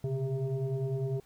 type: tone with frequency modulation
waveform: sine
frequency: 137 Hz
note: C#3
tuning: 20 cents flat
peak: -29 dBFS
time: 0.04-1.2 s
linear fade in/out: 2 ms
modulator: 264 Hz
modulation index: 1.1
effects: pink hiss -64 dBFS RMS until 1.25 s